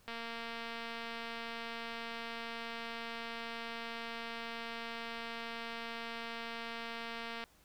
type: click train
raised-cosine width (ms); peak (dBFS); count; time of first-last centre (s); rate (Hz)
0.3; -27; 1701; 0.08-7.439; 231
effects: pink hiss -66 dBFS RMS until 7.64 s